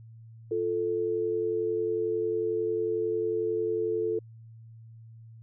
sine tone pair together, 348.9 / 440 Hz, F4 / A4, -2 / 0 cents, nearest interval major third, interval 402 cents, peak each -31 / -27 dBFS, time 0.51-4.19 s, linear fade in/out 5 ms, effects added 113 Hz sine -46 dBFS peak until 5.42 s

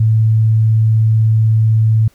sine tone, 110.5 Hz, A2, 8 cents sharp, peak -8 dBFS, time 0-2.08 s, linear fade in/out 5 ms, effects pink hiss -53 dBFS RMS until 2.14 s

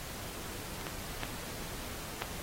clicks, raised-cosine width 0.3 ms, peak -28 / -21 / -17 / -17 dBFS, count 4, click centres 0.812 / 0.868 / 1.234 / 2.221 s, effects pink hiss -43 dBFS RMS until 2.42 s + AAC 48 kbps

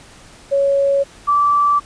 sine tone pair in turn, 556 / 1161.9 Hz, C#5 / D6, +5 / -19 cents, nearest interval octave + minor second, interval 1276 cents, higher second, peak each -12 / -11 dBFS, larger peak second, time 0.51-1.04 / 1.27-1.8 s, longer neither, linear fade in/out 20 ms, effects pink hiss -43 dBFS RMS until 1.85 s + resampled to 22050 Hz

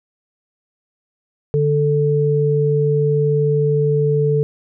sine tone pair together, 146.83 / 440 Hz, D3 / A4, 0 / 0 cents, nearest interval octave + perfect fifth, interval 1900 cents, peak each -16 dBFS, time 1.54-4.43 s, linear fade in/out 0 ms, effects none

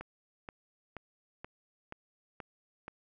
click train, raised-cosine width 0.5 ms, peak -27 dBFS, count 7, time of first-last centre 0.01-2.881 s, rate 2.09 Hz, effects none

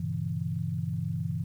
sine chord, G diminished seventh, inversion none, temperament equal with one note detuned, 98 / 119.47 / 138.59 / 164.81 Hz, G2 / Bb2 / Db3 / Fb3, 0 / +43 / 0 / 0 cents, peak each -35 / -36 / -35 / -32 dBFS, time 0-1.44 s, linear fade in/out 5 ms, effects 10-bit

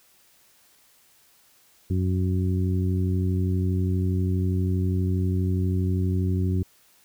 harmonic tone, 92.4 Hz, F#2, 2 cents flat, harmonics 1 / 2 / 3 / 4, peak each -22 / -28 / -32 / -34 dBFS, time 1.9-6.63 s, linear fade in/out 5 ms, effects white hiss -59 dBFS RMS until 7.04 s

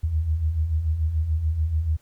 sine beating tone pair, 73.8 / 80.7 Hz, D2 / E2, +9 / -36 cents, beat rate 6.9 Hz, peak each -29 / -21 dBFS, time 0.03-1.97 s, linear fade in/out 10 ms, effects pink hiss -62 dBFS RMS until 2.01 s

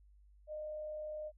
sine tone with frequency modulation, 611 Hz, D#5, 32 cents flat, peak -40 dBFS, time 0.47-1.32 s, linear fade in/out 50 ms, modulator 39.9 Hz, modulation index 0.22, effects added 50 Hz sine -60 dBFS peak until 1.37 s

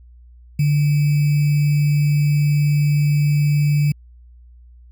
sine tone with sample-and-hold, 146.83 Hz, D3, in tune, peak -13 dBFS, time 0.59-3.92 s, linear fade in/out 5 ms, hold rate 2450 Hz, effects added 60 Hz sine -42 dBFS peak until 4.91 s

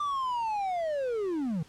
triangle linear sweep, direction down, 1190 to 146.83 Hz, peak -26 dBFS, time 0-1.63 s, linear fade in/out 5 ms, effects pink hiss -57 dBFS RMS until 1.68 s + low-pass 9000 Hz 12 dB/octave

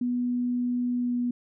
sine tone with pitch glide, 245.3 to 243.6 Hz, B3 to B3, -12 to -24 cents, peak -24 dBFS, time 0.01-1.31 s, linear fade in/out 5 ms, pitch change -12 cents, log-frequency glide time 0.95-1.16 s, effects none

